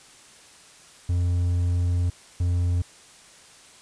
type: tone bursts at uneven times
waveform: triangle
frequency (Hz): 88.1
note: F2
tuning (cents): +16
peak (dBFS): -18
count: 2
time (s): 1.09-2.1 / 2.4-2.82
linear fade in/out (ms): 5
effects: white hiss -50 dBFS RMS until 3.81 s + resampled to 22050 Hz